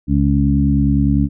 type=harmonic tone with a mistuned harmonic; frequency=70 Hz; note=C#2; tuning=18 cents sharp; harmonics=1 / 2 / 3 / 4; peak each=-17 / -17 / -17 / -17 dBFS; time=0.07-1.29 s; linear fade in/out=50 ms; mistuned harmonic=1; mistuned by=-20 cents; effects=none